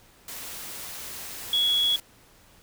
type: tone in noise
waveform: sine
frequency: 3353 Hz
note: G#7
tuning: 16 cents sharp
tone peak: -20 dBFS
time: 1.53-1.96 s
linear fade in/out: 2 ms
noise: white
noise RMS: -38 dBFS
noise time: 0.28-2 s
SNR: +15 dB
effects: pink hiss -56 dBFS RMS until 2.62 s